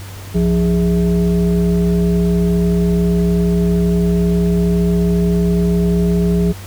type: tone with frequency modulation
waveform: sine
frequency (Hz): 174.61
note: F3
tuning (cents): 0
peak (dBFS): -11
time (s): 0.34-6.53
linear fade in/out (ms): 20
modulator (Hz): 237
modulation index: 0.86
effects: added 97 Hz sine -30 dBFS peak until 6.66 s + pink hiss -36 dBFS RMS until 6.66 s